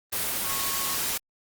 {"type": "tone in noise", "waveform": "sine", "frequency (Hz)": 1097, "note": "C#6", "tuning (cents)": -18, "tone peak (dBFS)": -36, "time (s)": [0.44, 0.97], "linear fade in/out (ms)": 10, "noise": "white", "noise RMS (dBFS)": -28, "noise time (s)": [0.12, 1.18], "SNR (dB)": -11, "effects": ["Opus 24 kbps"]}